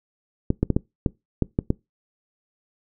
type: clicks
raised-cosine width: 3 ms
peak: -6 dBFS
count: 8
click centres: 0.504 / 0.63 / 0.703 / 0.765 / 1.062 / 1.423 / 1.589 / 1.704 s
effects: noise-tail reverb RT60 0.2 s tail -23 dB re dry